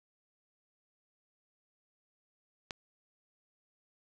click, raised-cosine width 0.2 ms, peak -20 dBFS, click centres 2.708 s, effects none

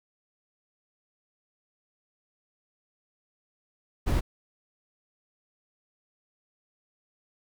brown noise, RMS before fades -24 dBFS, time 4.06-4.21 s, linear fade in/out 20 ms, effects none

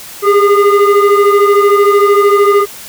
sine tone with frequency modulation, 401.9 Hz, G4, 43 cents sharp, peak -3 dBFS, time 0.22-2.66 s, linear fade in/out 50 ms, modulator 817 Hz, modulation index 1.1, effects tanh soft clip ceiling -3 dBFS + white hiss -30 dBFS RMS until 2.88 s

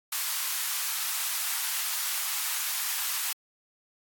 white high-pass noise, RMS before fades -30 dBFS, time 0.12-3.33 s, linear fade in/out 5 ms, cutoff 900 Hz, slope 24 dB/octave, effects AAC 64 kbps

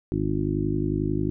harmonic tone with a mistuned harmonic, 51.2 Hz, G#1, 24 cents flat, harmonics 1 / 2 / 3 / 4 / 5 / 6 / 7, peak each -33 / -30 / -29 / -37 / -31 / -28 / -30 dBFS, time 0.12-1.3 s, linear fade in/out 0 ms, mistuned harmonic 1, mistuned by -30 cents, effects none

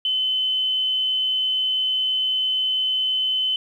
sine tone, 3043 Hz, F#7, 48 cents sharp, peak -19 dBFS, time 0.05-3.56 s, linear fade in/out 2 ms, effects 9-bit

